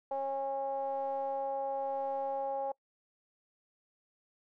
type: ring-modulated tone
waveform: triangle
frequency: 136.3 Hz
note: C#3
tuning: 29 cents flat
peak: -27 dBFS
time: 0.11-2.72 s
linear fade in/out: 5 ms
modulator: 682 Hz
effects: noise-tail reverb RT60 0.1 s tail -25 dB re dry